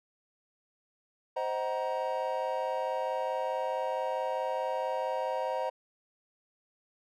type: chord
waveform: triangle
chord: C half-diminished seventh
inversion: none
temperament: just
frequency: 523.3 / 627.9 / 753.5 / 941.9 Hz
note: C5 / Eb5 / Gb5 / Bb5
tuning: 0 / +16 / +31 / +18 cents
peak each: -32 / -34 / -36 / -33 dBFS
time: 1.36-5.7 s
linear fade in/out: 10 ms
effects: none